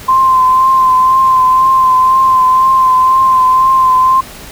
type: tone with vibrato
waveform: sine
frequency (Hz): 1040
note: C6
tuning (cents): -11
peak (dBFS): -5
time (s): 0.08-4.21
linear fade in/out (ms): 10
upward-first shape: triangle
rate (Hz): 2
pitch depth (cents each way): 30
effects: pink hiss -31 dBFS RMS until 4.51 s